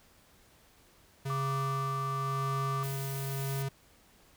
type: tone with tremolo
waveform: square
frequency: 136.4 Hz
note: C#3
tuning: 28 cents flat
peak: -32 dBFS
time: 1.25-3.69 s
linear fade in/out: 10 ms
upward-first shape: sine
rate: 0.93 Hz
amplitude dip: 30%
type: tone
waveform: sine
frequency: 1171 Hz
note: D6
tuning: 5 cents flat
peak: -33 dBFS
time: 1.3-2.83 s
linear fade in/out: 0 ms
type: noise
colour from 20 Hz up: blue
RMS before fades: -43 dBFS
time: 2.83-3.63 s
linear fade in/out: 10 ms
effects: pink hiss -62 dBFS RMS until 4.36 s